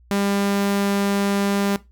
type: tone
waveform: sawtooth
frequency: 199.9 Hz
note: G3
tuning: 34 cents sharp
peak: -15 dBFS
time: 0.11-1.76 s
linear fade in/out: 0 ms
effects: noise-tail reverb RT60 0.2 s tail -17 dB re dry + added 60 Hz sine -49 dBFS peak until 1.91 s